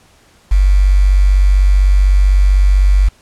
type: tone with quantisation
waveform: sine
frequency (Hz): 47.91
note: G1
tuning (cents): -39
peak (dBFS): -6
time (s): 0.51-3.09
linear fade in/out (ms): 10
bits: 5
effects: pink hiss -49 dBFS RMS until 3.21 s + low-pass 10000 Hz 12 dB/octave